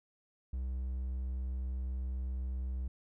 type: tone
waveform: triangle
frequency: 63.9 Hz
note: C2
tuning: 40 cents flat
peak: -32 dBFS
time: 0.53-2.88 s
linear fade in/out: 5 ms
effects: none